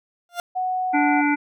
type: tone with exponential growth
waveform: 30% pulse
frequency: 698.5 Hz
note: F5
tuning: in tune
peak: -19 dBFS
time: 0.29-0.4 s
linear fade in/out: 1 ms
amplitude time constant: 22 ms
type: tone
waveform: sine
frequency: 740 Hz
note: F#5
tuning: in tune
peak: -21 dBFS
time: 0.55-1.22 s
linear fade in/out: 20 ms
type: harmonic tone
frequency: 291.8 Hz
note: D4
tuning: 11 cents flat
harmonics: 1 / 3 / 5 / 7 / 8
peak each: -19 / -24 / -26 / -27 / -28 dBFS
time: 0.93-1.36 s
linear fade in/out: 20 ms
effects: none